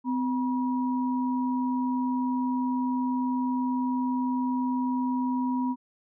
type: tone pair together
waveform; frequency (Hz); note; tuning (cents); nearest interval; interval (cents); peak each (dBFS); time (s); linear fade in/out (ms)
sine; 255.1 / 963; C4 / B5; -44 / -44; octave + major seventh; 2300; -25 / -32; 0.04-5.76; 50
effects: none